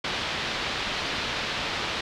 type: low-pass noise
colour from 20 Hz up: white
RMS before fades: -30 dBFS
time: 0.04-2.01 s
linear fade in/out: 5 ms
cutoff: 4100 Hz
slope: 24 dB/octave
effects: none